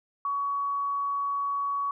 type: tone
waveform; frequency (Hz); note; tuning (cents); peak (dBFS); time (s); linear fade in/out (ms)
sine; 1125; C#6; +25; -26; 0.25-1.91; 2
effects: none